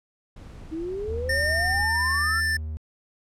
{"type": "noise", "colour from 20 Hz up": "brown", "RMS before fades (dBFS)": -40, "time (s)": [0.36, 1.85], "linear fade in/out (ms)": 5}
{"type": "exponential sweep", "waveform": "sine", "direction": "up", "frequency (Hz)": [311.1, 1400], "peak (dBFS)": -28, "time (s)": [0.71, 2.41], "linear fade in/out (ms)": 20}
{"type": "tone", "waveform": "triangle", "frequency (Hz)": 77.78, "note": "D#2", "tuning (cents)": 0, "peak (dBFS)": -27, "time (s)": [1.08, 2.77], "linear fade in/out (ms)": 0}
{"type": "tone with pitch glide", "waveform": "square", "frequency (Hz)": [1816, 1773.5], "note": ["A#6", "A6"], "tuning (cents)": [-46, 13], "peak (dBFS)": -23, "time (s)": [1.29, 2.57], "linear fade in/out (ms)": 5, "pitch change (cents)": -41, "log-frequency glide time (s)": [1.51, 2.41]}
{"effects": ["low-pass 10000 Hz 12 dB/octave"]}